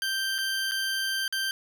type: tone with dropouts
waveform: 20% pulse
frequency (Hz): 1568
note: G6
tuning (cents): 0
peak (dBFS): -22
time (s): 0.02-1.51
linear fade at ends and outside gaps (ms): 1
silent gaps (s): 0.382-0.386 / 0.712-0.718 / 1.279-1.325
effects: none